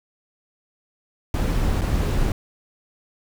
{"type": "noise with dropouts", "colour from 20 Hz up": "brown", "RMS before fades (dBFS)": -21, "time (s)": [1.34, 2.32], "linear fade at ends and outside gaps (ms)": 2, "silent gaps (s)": [1.812, 1.816], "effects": []}